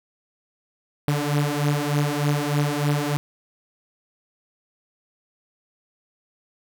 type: beating tone pair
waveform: sawtooth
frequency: 144.7 / 148 Hz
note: D3 / D3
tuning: -25 / +14 cents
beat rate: 3.3 Hz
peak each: -19 / -20 dBFS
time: 1.08-3.17 s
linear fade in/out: 0 ms
effects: 9-bit